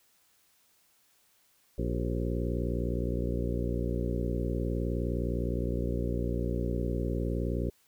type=harmonic tone with a mistuned harmonic; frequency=59.6 Hz; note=A#1; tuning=39 cents sharp; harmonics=1 / 2 / 3 / 4 / 5 / 6 / 7 / 8 / 9; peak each=-32 / -35 / -37 / -38 / -39 / -40 / -40 / -41 / -42 dBFS; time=1.78-7.7 s; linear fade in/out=5 ms; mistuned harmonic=7; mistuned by=-80 cents; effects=white hiss -67 dBFS RMS until 7.87 s